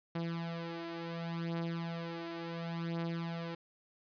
sawtooth beating tone pair, 167.2 / 167.9 Hz, E3 / E3, +25 / +32 cents, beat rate 0.7 Hz, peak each -37 / -35 dBFS, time 0.15-3.55 s, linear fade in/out 5 ms, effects resampled to 11025 Hz

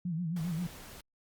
sine tone with vibrato, 168.7 Hz, E3, 40 cents sharp, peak -31 dBFS, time 0.05-0.67 s, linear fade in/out 5 ms, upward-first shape sine, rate 7.5 Hz, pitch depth 120 cents each way
pink noise, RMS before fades -49 dBFS, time 0.36-1.01 s, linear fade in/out 5 ms
effects Opus 48 kbps

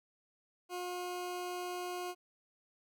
20% pulse tone, 358.3 Hz, F4, 44 cents sharp, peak -33 dBFS, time 0.69-2.15 s, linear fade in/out 50 ms, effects none

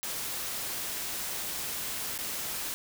white noise with dropouts, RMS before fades -35 dBFS, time 0.03-2.74 s, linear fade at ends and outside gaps 0 ms, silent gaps 2.178-2.188 s, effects none

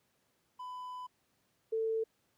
triangle / sine tone pair in turn, 1001 / 445.9 Hz, B5 / A4, +23 / +23 cents, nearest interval octave + major second, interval 1400 cents, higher first, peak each -39 / -30 dBFS, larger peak second, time 0.59-1.07 / 1.72-2.04 s, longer first, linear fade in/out 10 ms, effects pink hiss -75 dBFS RMS until 2.37 s + high-pass 100 Hz 12 dB/octave

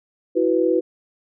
sine chord, E suspended second, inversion none, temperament just, 329.6 / 370.8 / 494.4 Hz, E4 / F#4 / B4, 0 / +4 / +2 cents, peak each -20 dBFS, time 0.35-0.81 s, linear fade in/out 20 ms, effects none

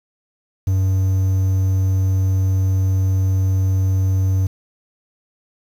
triangle tone with quantisation, 95 Hz, F#2, 46 cents sharp, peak -12 dBFS, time 0.67-4.47 s, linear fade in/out 5 ms, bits 7, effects none

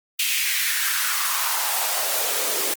white noise with high-pass filter sweep, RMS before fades -23 dBFS, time 0.19-2.74 s, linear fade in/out 5 ms, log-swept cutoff 2700 to 360 Hz, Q 2.9, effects Opus 24 kbps

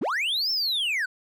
triangle linear two-way sweep, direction up then down, 139 to 5420 to 1441 Hz, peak -22 dBFS, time 0.01-1.06 s, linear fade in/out 10 ms, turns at 0.51 s, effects none

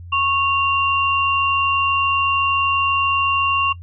sine tone pair together, 1100 / 2774 Hz, C#6 / F7, -14 / -12 cents, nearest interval octave + major third, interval 1602 cents, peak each -18 dBFS, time 0.12-3.73 s, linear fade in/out 10 ms, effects noise-tail reverb RT60 0.1 s tail -21 dB re dry + added 87 Hz sine -33 dBFS peak until 3.82 s

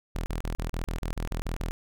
sawtooth tone bursts, 41 Hz, E1, 9 cents flat, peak -25 dBFS, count 11, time 0.15-1.71 s, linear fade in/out 0 ms, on 110 ms, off 35 ms, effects none

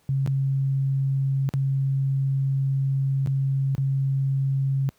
sine tone with dropouts, 135.9 Hz, C#3, 34 cents flat, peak -20 dBFS, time 0.09-4.89 s, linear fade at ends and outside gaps 0 ms, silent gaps 0.262-0.275 / 1.49-1.538 / 3.261-3.273 / 3.75-3.78 s, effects pink hiss -63 dBFS RMS until 4.98 s + high-pass 60 Hz 12 dB/octave

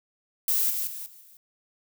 violet noise with level steps, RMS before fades -24 / -29 / -37 / -50 / -53 dBFS, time 0.48-1.37 s, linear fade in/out 2 ms, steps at 0.7 / 0.87 / 1.06 / 1.21 s, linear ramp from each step 2 ms, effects none

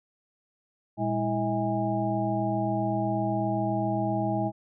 sine tone cluster, 118.1 / 205.8 / 325 / 641 / 818 Hz, A#2 / G#3 / E4 / E5 / G#5, +23 / -16 / -24 / -49 / -26 cents, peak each -31 dBFS, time 0.97-4.52 s, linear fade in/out 50 ms, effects none

